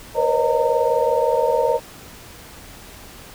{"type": "tone cluster", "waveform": "sine", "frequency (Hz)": [472.6, 491.8, 538, 616, 916], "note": ["A#4", "B4", "C5", "D#5", "A#5"], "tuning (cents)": [24, -7, 48, -17, -31], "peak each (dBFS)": -22, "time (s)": [0.14, 1.8], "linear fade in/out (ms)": 50, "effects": ["pink hiss -41 dBFS RMS until 3.34 s"]}